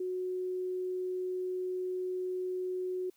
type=tone; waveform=sine; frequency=367.4 Hz; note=F#4; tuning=12 cents flat; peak=-32 dBFS; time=0-3.1 s; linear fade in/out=5 ms; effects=white hiss -70 dBFS RMS until 3.16 s